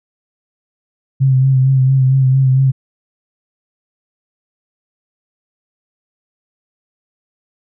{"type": "tone with vibrato", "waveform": "sine", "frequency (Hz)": 132.3, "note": "C3", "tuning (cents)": 20, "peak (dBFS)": -8, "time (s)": [1.2, 2.72], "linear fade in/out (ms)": 20, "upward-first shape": "sine", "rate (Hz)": 4.4, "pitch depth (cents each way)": 34, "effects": []}